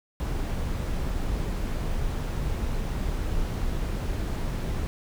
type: noise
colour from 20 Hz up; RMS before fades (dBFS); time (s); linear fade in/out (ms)
brown; -28; 0.2-4.87; 0
effects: none